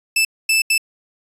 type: tone bursts at uneven times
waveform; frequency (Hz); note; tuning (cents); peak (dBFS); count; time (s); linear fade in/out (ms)
sawtooth; 2637; E7; 0; -10; 3; 0.16-0.25 / 0.49-0.62 / 0.7-0.78; 5
effects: resampled to 32000 Hz